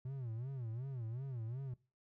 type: tone with vibrato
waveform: triangle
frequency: 123.47 Hz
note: B2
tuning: in tune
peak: -38 dBFS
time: 0.05-1.74 s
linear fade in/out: 5 ms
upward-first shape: sine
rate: 2.7 Hz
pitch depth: 190 cents each way
effects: noise-tail reverb RT60 0.3 s tail -20 dB re dry